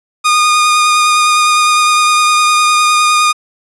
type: tone with vibrato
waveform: sawtooth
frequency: 1225 Hz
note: D#6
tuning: 27 cents flat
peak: -4 dBFS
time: 0.24-3.33 s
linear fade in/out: 20 ms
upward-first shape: triangle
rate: 9.8 Hz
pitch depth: 14 cents each way
effects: resampled to 24000 Hz